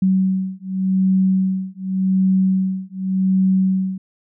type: beating tone pair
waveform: sine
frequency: 188.6 / 189.47 Hz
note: F#3 / F#3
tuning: +33 / +41 cents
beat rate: 0.87 Hz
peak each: -18 dBFS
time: 0.02-3.98 s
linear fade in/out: 5 ms
effects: none